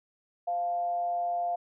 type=tone with frequency modulation; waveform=sine; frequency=698.5 Hz; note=F5; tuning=in tune; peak=-27 dBFS; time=0.47-1.56 s; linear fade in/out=10 ms; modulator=178 Hz; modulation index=0.25; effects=none